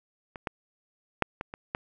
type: clicks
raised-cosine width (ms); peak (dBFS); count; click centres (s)
0.5; -24 / -15 / -7 / -18 / -23 / -14; 6; 0.358 / 0.472 / 1.223 / 1.411 / 1.539 / 1.749
effects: none